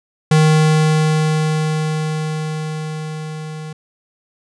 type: tone with level ramp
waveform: square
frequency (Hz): 155.56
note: D#3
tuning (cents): 0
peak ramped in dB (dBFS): -9 to -28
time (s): 0.31-3.73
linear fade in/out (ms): 5
effects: resampled to 22050 Hz